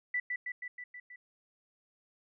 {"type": "tone with echo", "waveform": "sine", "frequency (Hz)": 1975.5, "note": "B6", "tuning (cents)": 0, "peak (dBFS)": -29, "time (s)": [0.14, 0.2], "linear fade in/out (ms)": 5, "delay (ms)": 160, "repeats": 6, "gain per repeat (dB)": -3, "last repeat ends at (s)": 1.16, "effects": []}